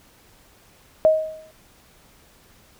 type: tone with exponential decay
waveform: sine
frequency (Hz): 629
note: D#5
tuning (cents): +19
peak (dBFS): -9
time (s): 1.05-1.51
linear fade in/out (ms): 0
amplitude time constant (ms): 100
effects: pink hiss -54 dBFS RMS until 2.79 s